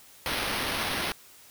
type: noise with sample-and-hold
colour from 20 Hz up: blue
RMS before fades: -30 dBFS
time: 0.26-1.12 s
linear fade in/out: 0 ms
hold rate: 7350 Hz
effects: white hiss -53 dBFS RMS until 1.5 s